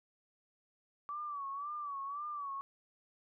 sine tone with vibrato, 1148 Hz, D6, 40 cents flat, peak -38 dBFS, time 1.09-2.61 s, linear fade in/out 0 ms, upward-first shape sine, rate 1.9 Hz, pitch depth 83 cents each way, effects none

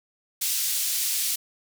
white band-pass noise, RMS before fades -26 dBFS, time 0.41-1.36 s, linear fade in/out 10 ms, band 3400 to 16000 Hz, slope 12 dB/octave, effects none

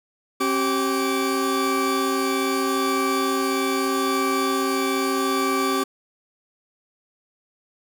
40% pulse tone cluster, 269.1 / 386.4 / 1160 Hz, C4 / G4 / D6, +49 / -25 / -22 cents, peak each -24 dBFS, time 0.4-5.84 s, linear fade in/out 10 ms, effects none

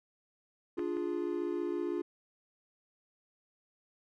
triangle chord, D diminished, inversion none, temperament equal, 293.7 / 349.2 / 415.3 Hz, D4 / F4 / Ab4, 0 / 0 / 0 cents, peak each -36 / -32 / -37 dBFS, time 0.77-2.02 s, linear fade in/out 10 ms
clicks, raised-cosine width 0.5 ms, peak -28 / -36 dBFS, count 2, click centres 0.793 / 0.969 s
effects none

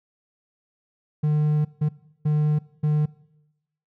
triangle tone bursts at uneven times, 150.9 Hz, D3, 47 cents sharp, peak -16 dBFS, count 4, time 1.23-1.65 / 1.81-1.89 / 2.25-2.59 / 2.83-3.06 s, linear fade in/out 10 ms, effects noise-tail reverb RT60 0.9 s tail -21 dB re dry

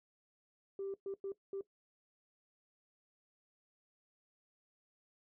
sine tone bursts at uneven times, 392 Hz, G4, in tune, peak -37 dBFS, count 4, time 0.79-0.94 / 1.06-1.14 / 1.24-1.32 / 1.53-1.61 s, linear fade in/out 2 ms, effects noise-tail reverb RT60 0.1 s tail -17 dB re dry + tanh soft clip ceiling -34 dBFS

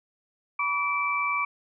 sine tone cluster, 977 / 1147 / 2329 Hz, B5 / D6 / D7, -19 / -41 / -15 cents, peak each -34 / -27 / -27 dBFS, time 0.59-1.45 s, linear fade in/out 5 ms, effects none

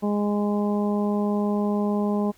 harmonic tone, 206.3 Hz, G#3, 11 cents flat, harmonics 1 / 2 / 3 / 4 / 5, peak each -22 / -28 / -32 / -34 / -36 dBFS, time 0.02-2.32 s, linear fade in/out 20 ms, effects pink hiss -57 dBFS RMS until 2.37 s

